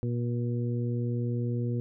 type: harmonic tone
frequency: 120 Hz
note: B2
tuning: 49 cents flat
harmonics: 1 / 2 / 3 / 4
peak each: -28 / -34 / -38 / -40 dBFS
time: 0.03-1.8 s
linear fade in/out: 0 ms
effects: none